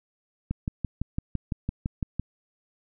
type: click train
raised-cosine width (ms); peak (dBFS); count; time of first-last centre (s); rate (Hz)
5; -15; 11; 0.51-2.196; 5.93
effects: none